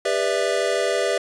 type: chord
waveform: square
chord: E minor seventh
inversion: first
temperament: equal with one note detuned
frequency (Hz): 400.9 / 493.9 / 587.3 / 659.3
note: G4 / B4 / D5 / E5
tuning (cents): +39 / 0 / 0 / 0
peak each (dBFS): -26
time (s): 0.05-1.18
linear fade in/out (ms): 5
effects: resampled to 22050 Hz